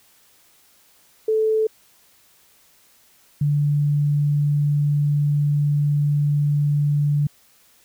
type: tone pair in turn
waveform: sine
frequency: 437.4 / 145.96 Hz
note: A4 / D3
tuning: -10 / -10 cents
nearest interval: octave + perfect fifth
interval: 1900 cents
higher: first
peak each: -16 dBFS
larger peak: neither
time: 1.28-1.67 / 3.41-7.27 s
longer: second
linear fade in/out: 5 ms
effects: white hiss -56 dBFS RMS until 7.84 s